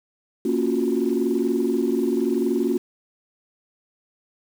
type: chord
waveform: sine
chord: Gb major seventh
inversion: first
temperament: equal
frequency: 233.1 / 277.2 / 349.2 / 370 Hz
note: Bb3 / Db4 / F4 / Gb4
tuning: 0 / 0 / 0 / 0 cents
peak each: -24 dBFS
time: 0.45-2.78 s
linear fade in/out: 5 ms
effects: tanh soft clip ceiling -11 dBFS + 7-bit